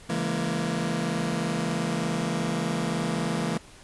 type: chord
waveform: sawtooth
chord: A# half-diminished seventh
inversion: first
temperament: just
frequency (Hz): 139.85 / 167.82 / 209.8 / 233.1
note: C#3 / E3 / G#3 / A#3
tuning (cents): +16 / +31 / +18 / 0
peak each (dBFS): -31 / -25 / -28 / -27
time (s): 0.09-3.58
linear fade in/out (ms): 10
effects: pink hiss -50 dBFS RMS until 3.83 s + resampled to 24000 Hz

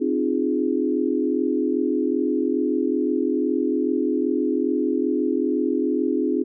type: chord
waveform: sine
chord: F minor seventh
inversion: second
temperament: equal with one note detuned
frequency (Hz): 261.6 / 304 / 349.2 / 415.3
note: C4 / Eb4 / F4 / Ab4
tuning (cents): 0 / -40 / 0 / 0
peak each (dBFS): -24 / -24 / -25 / -26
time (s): 0-6.44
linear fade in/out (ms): 20
effects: none

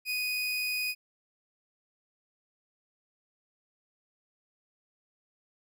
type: tone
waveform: 30% pulse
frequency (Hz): 2489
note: D#7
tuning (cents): 0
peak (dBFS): -27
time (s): 0.05-0.95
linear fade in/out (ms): 50
effects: none

